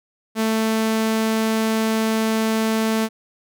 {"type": "tone", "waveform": "sawtooth", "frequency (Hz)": 221.3, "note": "A3", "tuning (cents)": 10, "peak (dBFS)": -14, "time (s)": [0.35, 3.09], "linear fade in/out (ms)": 50, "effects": []}